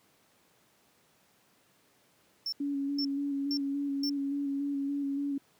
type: tone bursts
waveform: triangle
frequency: 5400 Hz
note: E8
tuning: 41 cents sharp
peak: -30 dBFS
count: 4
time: 2.46-4.096 s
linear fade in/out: 2 ms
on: 64 ms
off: 460 ms
type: tone with vibrato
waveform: sine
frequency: 280.7 Hz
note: C#4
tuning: 22 cents sharp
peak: -29 dBFS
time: 2.6-5.38 s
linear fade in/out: 5 ms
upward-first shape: square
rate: 3.5 Hz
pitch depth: 19 cents each way
effects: pink hiss -66 dBFS RMS until 5.59 s + high-pass 150 Hz 12 dB/octave